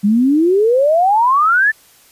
sine exponential sweep, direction up, 196 to 1798 Hz, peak -9 dBFS, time 0.03-1.72 s, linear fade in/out 20 ms, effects white hiss -48 dBFS RMS until 2.11 s + resampled to 32000 Hz

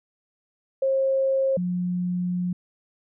sine tone pair in turn, 536 / 178.87 Hz, C5 / F3, +42 / +42 cents, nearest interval octave + perfect fifth, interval 1900 cents, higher first, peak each -19 / -23 dBFS, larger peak first, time 0.82-1.57 / 1.57-2.53 s, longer second, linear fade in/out 5 ms, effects none

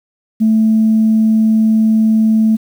sine tone, 220 Hz, A3, in tune, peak -7 dBFS, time 0.4-2.57 s, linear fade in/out 20 ms, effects tanh soft clip ceiling -3 dBFS + 7-bit

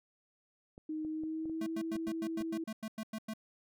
clicks, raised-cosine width 2 ms, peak -37 dBFS, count 8, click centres 0.779 / 1.049 / 1.236 / 1.456 / 1.497 / 1.956 / 2.081 / 2.408 s
sine tone with pitch glide, 311.1 to 326.6 Hz, D#4 to E4, 0 to -16 cents, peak -35 dBFS, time 0.89-2.64 s, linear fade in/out 5 ms, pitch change +84 cents, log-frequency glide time 1.05-1.76 s
square tone bursts, 219.3 Hz, A3, 6 cents flat, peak -38 dBFS, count 12, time 1.61-3.337 s, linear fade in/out 5 ms, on 55 ms, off 97 ms
effects none

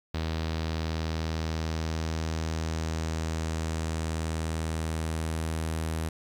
sawtooth tone with low-pass filter sweep, 80.3 Hz, E2, 45 cents flat, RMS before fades -31 dBFS, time 0.14-6.09 s, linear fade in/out 5 ms, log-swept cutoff 4300 to 11000 Hz, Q 2, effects 9-bit

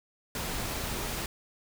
pink noise, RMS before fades -34 dBFS, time 0.35-1.26 s, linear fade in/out 2 ms, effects none

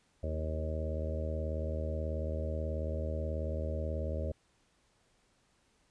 harmonic tone with a mistuned harmonic, 78.4 Hz, D#2, 14 cents sharp, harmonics 1 / 2 / 3 / 4 / 5 / 6 / 7 / 8, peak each -34 / -45 / -45 / -48 / -47 / -46 / -41 / -44 dBFS, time 0.23-4.32 s, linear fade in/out 5 ms, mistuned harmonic 4, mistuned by +21 cents, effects pink hiss -71 dBFS RMS until 5.9 s + resampled to 22050 Hz

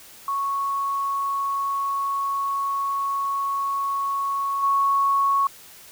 sine tone with level steps, 1107 Hz, C#6, 3 cents flat, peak -22 / -17 dBFS, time 0.28-5.47 s, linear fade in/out 2 ms, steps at 4.62 s, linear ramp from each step 20 ms, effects white hiss -46 dBFS RMS until 5.91 s

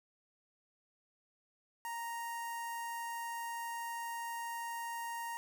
sawtooth tone with notch filter, 932.3 Hz, A#5, in tune, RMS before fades -41 dBFS, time 1.85-5.37 s, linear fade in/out 0 ms, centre 3900 Hz, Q 0.85, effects none

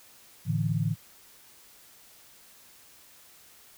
sine chord, A suspended fourth, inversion none, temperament equal with one note detuned, 110 / 146.83 / 165.86 Hz, A2 / D3 / E3, 0 / 0 / +11 cents, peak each -29 dBFS, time 0.45-0.96 s, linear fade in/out 50 ms, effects white hiss -55 dBFS RMS until 3.77 s

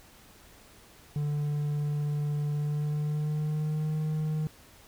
triangle tone with pitch glide, 147.3 to 154.71 Hz, D3 to D#3, +6 to -10 cents, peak -25 dBFS, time 1.16-4.47 s, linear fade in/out 0 ms, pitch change +84 cents, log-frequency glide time 2.53-3.97 s, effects pink hiss -55 dBFS RMS until 4.87 s

